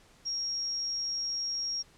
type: tone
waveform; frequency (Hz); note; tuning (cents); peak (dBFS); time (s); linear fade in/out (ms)
sine; 5588; F8; 0; -30; 0.25-1.83; 20
effects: pink hiss -60 dBFS RMS until 1.97 s + low-pass 9000 Hz 12 dB/octave